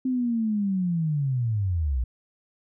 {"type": "linear sweep", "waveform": "sine", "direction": "down", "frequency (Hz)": [261.6, 57], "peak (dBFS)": -22, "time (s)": [0.05, 2.04], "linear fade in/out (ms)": 5, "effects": []}